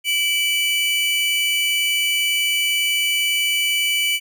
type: tone pair together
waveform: 45% pulse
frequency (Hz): 2312 / 2970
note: D7 / F#7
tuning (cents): -28 / +6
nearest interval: major third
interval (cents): 434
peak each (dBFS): -20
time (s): 0.04-4.2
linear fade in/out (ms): 50
effects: none